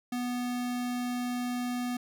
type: tone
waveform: square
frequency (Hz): 245.9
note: B3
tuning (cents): -7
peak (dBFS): -31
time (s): 0.12-1.97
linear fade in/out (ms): 5
effects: none